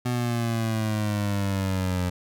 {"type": "exponential sweep", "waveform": "25% pulse", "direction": "down", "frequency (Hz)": [124.1, 89.2], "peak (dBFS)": -20, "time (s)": [0.05, 2.1], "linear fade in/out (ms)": 10, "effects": []}